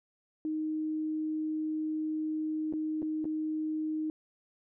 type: tone with dropouts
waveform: sine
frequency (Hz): 311.1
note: D#4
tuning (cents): 0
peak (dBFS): -30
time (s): 0.45-4.1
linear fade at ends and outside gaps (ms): 1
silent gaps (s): 2.726-2.736 / 3.02-3.027 / 3.244-3.253
effects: none